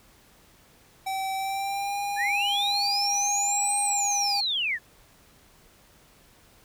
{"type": "tone with pitch glide", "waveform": "square", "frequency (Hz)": [770, 809.2], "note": ["G5", "G#5"], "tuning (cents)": [-31, -45], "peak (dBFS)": -28, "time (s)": [1.06, 4.41], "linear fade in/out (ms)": 10, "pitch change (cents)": 86, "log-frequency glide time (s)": [1.35, 1.99]}
{"type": "linear two-way sweep", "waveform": "sine", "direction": "up then down", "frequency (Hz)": [1661.2, 8550, 1661.2], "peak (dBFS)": -24, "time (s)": [2.16, 4.79], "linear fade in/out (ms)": 50, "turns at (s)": 3.8}
{"effects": ["pink hiss -57 dBFS RMS until 6.64 s"]}